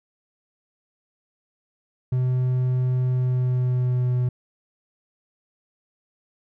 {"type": "tone with pitch glide", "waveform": "triangle", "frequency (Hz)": [127, 124.67], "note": ["B2", "B2"], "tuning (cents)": [49, 17], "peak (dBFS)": -17, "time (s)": [2.12, 4.29], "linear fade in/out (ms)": 5, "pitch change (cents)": -32, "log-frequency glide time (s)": [3.11, 4.17], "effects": []}